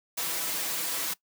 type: noise with comb filter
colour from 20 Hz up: white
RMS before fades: -31 dBFS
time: 0.17-1.14 s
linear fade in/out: 10 ms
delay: 6.1 ms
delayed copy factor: +1
effects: noise-tail reverb RT60 0.1 s tail -20 dB re dry + high-pass 200 Hz 12 dB/octave